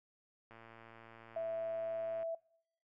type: click train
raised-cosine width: 0.5 ms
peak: -40 dBFS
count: 197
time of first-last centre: 0.51-2.229 s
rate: 114 Hz
type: tone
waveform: sine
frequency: 660 Hz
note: E5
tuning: 2 cents sharp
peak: -35 dBFS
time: 1.36-2.35 s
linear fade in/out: 5 ms
effects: noise-tail reverb RT60 0.7 s tail -24 dB re dry